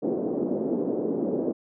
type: band-pass noise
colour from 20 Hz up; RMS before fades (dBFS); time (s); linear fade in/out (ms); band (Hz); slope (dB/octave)
pink; -27; 0.02-1.53; 20; 240 to 480; 24
effects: none